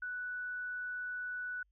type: tone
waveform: sine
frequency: 1482 Hz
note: F#6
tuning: 2 cents sharp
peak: -37 dBFS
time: 0.02-1.63 s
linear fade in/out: 5 ms
effects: added 50 Hz sine -70 dBFS peak until 1.71 s